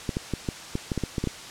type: clicks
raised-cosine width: 3 ms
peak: -13 dBFS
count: 11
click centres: 0.092 / 0.169 / 0.337 / 0.488 / 0.754 / 0.918 / 0.977 / 1.037 / 1.182 / 1.24 / 1.273 s
effects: white hiss -40 dBFS RMS until 1.5 s + low-pass 7000 Hz 12 dB/octave